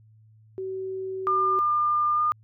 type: tone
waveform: sine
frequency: 379.5 Hz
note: F#4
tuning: 44 cents sharp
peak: -29 dBFS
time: 0.58-1.59 s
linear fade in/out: 0 ms
type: tone with pitch glide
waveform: sine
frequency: 1202 to 1214.6 Hz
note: D6 to D#6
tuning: +40 to -42 cents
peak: -20 dBFS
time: 1.27-2.32 s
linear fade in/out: 0 ms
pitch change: +18 cents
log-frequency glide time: 2.14-2.21 s
effects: added 109 Hz sine -52 dBFS peak until 2.43 s